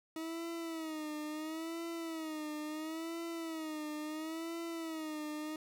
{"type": "tone with vibrato", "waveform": "40% pulse", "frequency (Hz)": 318.3, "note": "D#4", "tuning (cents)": 39, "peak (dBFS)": -38, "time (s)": [0.16, 5.56], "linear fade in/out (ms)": 2, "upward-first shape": "sine", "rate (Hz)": 0.73, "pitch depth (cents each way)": 90, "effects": []}